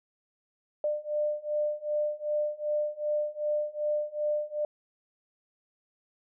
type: beating tone pair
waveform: sine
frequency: 597 / 599.6 Hz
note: D5 / D5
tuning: +28 / +36 cents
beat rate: 2.6 Hz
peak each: -31 / -30 dBFS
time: 0.84-4.65 s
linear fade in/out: 2 ms
effects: none